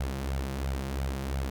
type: tone with flanger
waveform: sawtooth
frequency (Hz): 67.4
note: C#2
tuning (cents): -48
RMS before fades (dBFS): -32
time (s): 0-1.5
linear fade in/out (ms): 5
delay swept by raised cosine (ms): 1.3 to 5.8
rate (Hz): 2.9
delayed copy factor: +0.65
effects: none